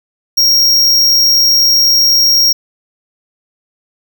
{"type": "tone", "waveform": "square", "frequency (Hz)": 5588, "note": "F8", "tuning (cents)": 0, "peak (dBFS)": -7, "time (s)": [0.37, 2.53], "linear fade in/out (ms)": 10, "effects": []}